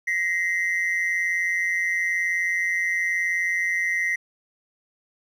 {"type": "ring-modulated tone", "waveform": "triangle", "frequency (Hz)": 1975.5, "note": "B6", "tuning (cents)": 0, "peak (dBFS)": -16, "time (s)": [0.07, 4.16], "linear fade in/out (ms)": 10, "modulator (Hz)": 89.5, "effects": ["tanh soft clip ceiling -13 dBFS"]}